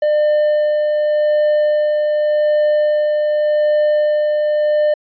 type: tone with tremolo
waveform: triangle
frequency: 601 Hz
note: D5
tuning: 40 cents sharp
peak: -9 dBFS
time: 0.02-4.94 s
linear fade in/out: 5 ms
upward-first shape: sine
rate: 0.86 Hz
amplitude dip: 25%
effects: resampled to 11025 Hz